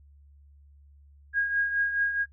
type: tone with tremolo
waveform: sine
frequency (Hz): 1635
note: G#6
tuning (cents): -28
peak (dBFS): -21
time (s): 1.33-2.26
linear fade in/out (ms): 50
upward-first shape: triangle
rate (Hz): 4.7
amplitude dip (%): 65
effects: noise-tail reverb RT60 0.1 s tail -18 dB re dry + added 71 Hz sine -52 dBFS peak until 2.32 s